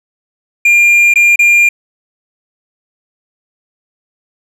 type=tone with dropouts; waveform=triangle; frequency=2400 Hz; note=D7; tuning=37 cents sharp; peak=-3 dBFS; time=0.65-1.69 s; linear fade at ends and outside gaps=5 ms; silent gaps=1.139-1.157 / 1.359-1.391 s; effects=none